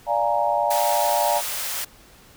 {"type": "chord", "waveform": "sine", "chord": "Bb dominant seventh", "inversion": "first", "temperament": "equal", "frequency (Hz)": [587.3, 698.5, 830.6, 932.3], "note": ["D5", "F5", "Ab5", "Bb5"], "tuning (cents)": [0, 0, 0, 0], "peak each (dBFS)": -24, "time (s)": [0.06, 1.42], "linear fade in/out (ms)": 50}
{"type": "high-pass noise", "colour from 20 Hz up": "white", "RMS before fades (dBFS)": -28, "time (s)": [0.7, 1.85], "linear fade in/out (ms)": 10, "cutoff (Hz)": 490, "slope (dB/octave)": 48}
{"effects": ["pink hiss -50 dBFS RMS until 2.36 s"]}